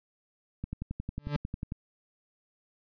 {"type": "click train", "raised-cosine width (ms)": 5, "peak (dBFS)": -22, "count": 13, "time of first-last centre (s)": [0.64, 1.721], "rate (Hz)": 11.1}
{"type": "tone with exponential growth", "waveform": "40% pulse", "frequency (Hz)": 146, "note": "D3", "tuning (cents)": -10, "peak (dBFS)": -24, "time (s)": [1.19, 1.36], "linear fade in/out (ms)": 0, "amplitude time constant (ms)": 36}
{"effects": ["resampled to 11025 Hz"]}